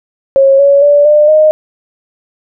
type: tone with pitch steps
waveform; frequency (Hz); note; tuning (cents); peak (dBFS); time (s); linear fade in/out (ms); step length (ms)
sine; 544 / 561.6 / 579.7 / 598.4 / 617.7; C#5 / C#5 / D5 / D5 / D#5; -33 / +22 / -23 / +32 / -13; -3; 0.36-1.51; 0; 230
effects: none